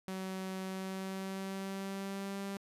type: tone with pitch glide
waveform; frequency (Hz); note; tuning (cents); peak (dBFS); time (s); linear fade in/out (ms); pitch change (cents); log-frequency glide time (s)
sawtooth; 188.9 to 197.26; F#3 to G3; +36 to +11; -34; 0.08-2.57; 0; +75; 0.63-2.39
effects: resampled to 32000 Hz